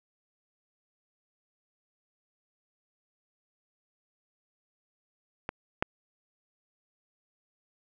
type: clicks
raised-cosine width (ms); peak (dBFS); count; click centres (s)
0.5; -17 / -10; 2; 5.491 / 5.825
effects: none